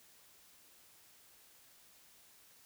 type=silence; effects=white hiss -63 dBFS RMS until 2.65 s